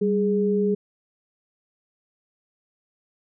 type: tone pair together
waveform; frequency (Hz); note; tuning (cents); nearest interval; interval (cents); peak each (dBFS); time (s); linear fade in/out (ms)
sine; 196 / 415.3; G3 / G#4; 0 / 0; octave + minor second; 1300; -22 / -21; 0.01-0.75; 10
effects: none